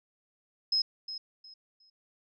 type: tone with echo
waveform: sine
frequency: 5130 Hz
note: E8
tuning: 48 cents flat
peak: -24 dBFS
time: 0.72-0.82 s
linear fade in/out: 5 ms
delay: 360 ms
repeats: 3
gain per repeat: -12 dB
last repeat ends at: 1.9 s
effects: none